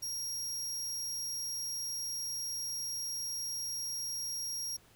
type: tone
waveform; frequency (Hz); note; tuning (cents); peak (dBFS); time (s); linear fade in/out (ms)
sawtooth; 5610; F8; +7; -33; 0.02-4.77; 10
effects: added 113 Hz sine -67 dBFS peak until 4.95 s + pink hiss -63 dBFS RMS until 4.95 s